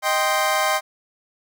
25% pulse chord, C minor, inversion first, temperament equal, 622.3 / 784 / 1046.5 Hz, Eb5 / G5 / C6, 0 / 0 / 0 cents, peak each -19 dBFS, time 0.02-0.81 s, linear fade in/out 50 ms, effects none

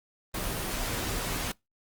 pink noise with comb filter, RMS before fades -32 dBFS, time 0.34-1.52 s, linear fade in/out 5 ms, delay 14 ms, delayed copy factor -0.5, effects noise-tail reverb RT60 0.2 s tail -26 dB re dry + Opus 24 kbps

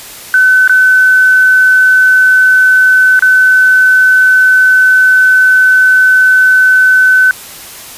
sine tone with dropouts, 1515 Hz, F#6, 40 cents sharp, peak -3 dBFS, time 0.34-7.31 s, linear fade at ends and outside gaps 1 ms, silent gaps 0.677-0.695 / 3.193-3.223 s, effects white hiss -29 dBFS RMS until 7.97 s + resampled to 32000 Hz

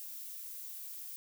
violet noise, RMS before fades -45 dBFS, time 0-1.16 s, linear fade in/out 0 ms, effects none

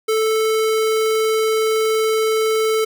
square tone, 439.3 Hz, A4, 3 cents flat, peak -16 dBFS, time 0.08-2.85 s, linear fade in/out 10 ms, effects none

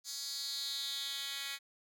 10% pulse tone with high-pass filter sweep, 277.2 Hz, C#4, in tune, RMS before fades -40 dBFS, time 0.04-1.59 s, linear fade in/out 50 ms, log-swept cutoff 5400 to 2600 Hz, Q 3.8, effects none

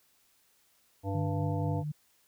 harmonic tone, 98.1 Hz, G2, 2 cents sharp, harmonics 1 / 3 / 5 / 7 / 9, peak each -32 / -37 / -39 / -40 / -42 dBFS, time 1.03-1.84 s, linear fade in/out 50 ms
sine tone with tremolo, 149.7 Hz, D3, 33 cents sharp, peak -30 dBFS, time 1.14-1.92 s, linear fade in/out 10 ms, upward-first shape triangle, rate 4.1 Hz, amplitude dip 40%
effects white hiss -68 dBFS RMS until 2.27 s

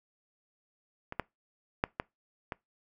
clicks, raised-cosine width 0.5 ms, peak -23 / -14 / -11 / -15 / -20 dBFS, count 5, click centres 1.124 / 1.197 / 1.839 / 1.999 / 2.522 s, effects noise-tail reverb RT60 0.2 s tail -24 dB re dry

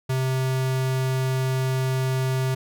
square tone, 130.81 Hz, C3, in tune, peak -22 dBFS, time 0.09-2.55 s, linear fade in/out 10 ms, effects none

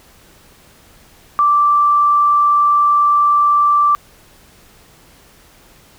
sine tone, 1171 Hz, D6, 5 cents flat, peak -9 dBFS, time 1.39-3.95 s, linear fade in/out 0 ms, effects pink hiss -47 dBFS RMS until 5.98 s

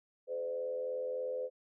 sine tone with frequency modulation, 511 Hz, C5, 41 cents flat, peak -34 dBFS, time 0.27-1.5 s, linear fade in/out 50 ms, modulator 83.4 Hz, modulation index 0.67, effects none

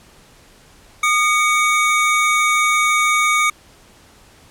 square tone pair together, 1223 / 2247 Hz, D#6 / C#7, -30 / +23 cents, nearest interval major seventh, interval 1053 cents, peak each -17 dBFS, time 1.03-3.5 s, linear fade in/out 5 ms, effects pink hiss -48 dBFS RMS until 4.5 s + low-pass 11000 Hz 12 dB/octave

